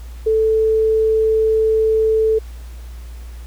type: tone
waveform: sine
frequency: 440 Hz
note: A4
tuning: in tune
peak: -12 dBFS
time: 0.26-2.39 s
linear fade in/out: 10 ms
effects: added 59 Hz sine -30 dBFS peak until 3.46 s + pink hiss -47 dBFS RMS until 3.46 s